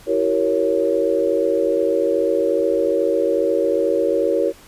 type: chord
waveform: sine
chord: E diminished seventh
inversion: none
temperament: equal with one note detuned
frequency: 329.6 / 383.7 / 466.2 / 554.4 Hz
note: E4 / G4 / Bb4 / Db5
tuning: 0 / -37 / 0 / 0 cents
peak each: -23 / -22 / -20 / -20 dBFS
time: 0.06-4.53 s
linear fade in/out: 50 ms
effects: pink hiss -46 dBFS RMS until 4.67 s + resampled to 32000 Hz